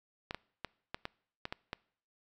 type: clicks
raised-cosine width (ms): 0.3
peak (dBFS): -21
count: 8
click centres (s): 0.309 / 0.346 / 0.647 / 0.945 / 1.054 / 1.454 / 1.525 / 1.731
effects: noise-tail reverb RT60 0.6 s tail -24 dB re dry